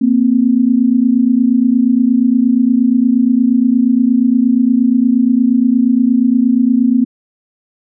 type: tone pair together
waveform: sine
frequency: 233.1 / 261.6 Hz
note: A#3 / C4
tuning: 0 / 0 cents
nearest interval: major second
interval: 200 cents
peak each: -11 dBFS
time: 0.01-7.05 s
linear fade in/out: 10 ms
effects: none